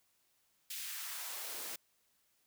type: noise with high-pass filter sweep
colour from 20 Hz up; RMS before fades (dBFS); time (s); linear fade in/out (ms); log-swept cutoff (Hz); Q
white; -43; 0.7-1.76; 5; 2800 to 260; 1.2
effects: white hiss -75 dBFS RMS until 2.46 s